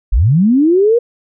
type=linear sweep; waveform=sine; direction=up; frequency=36.19 to 486.4 Hz; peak=-7 dBFS; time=0.12-0.99 s; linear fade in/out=10 ms; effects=none